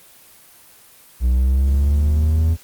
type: linear sweep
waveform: triangle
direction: up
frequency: 60.6 to 82.41 Hz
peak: -11 dBFS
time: 1.2-2.57 s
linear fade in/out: 50 ms
effects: white hiss -47 dBFS RMS until 2.63 s + Opus 24 kbps